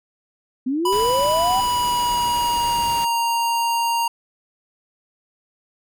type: linear sweep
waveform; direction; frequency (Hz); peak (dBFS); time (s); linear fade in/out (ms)
sine; up; 245.1 to 784; -19; 0.66-1.61; 10
type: tone with pitch glide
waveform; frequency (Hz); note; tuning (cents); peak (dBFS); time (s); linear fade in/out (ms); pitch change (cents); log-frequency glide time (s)
square; 987.8 to 932.4; B5 to A#5; 0 to 0; -19; 0.85-4.08; 5; -100; 1.49-3.14
type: noise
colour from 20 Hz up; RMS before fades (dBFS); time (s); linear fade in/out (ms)
pink; -33; 0.92-3.05; 5
effects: none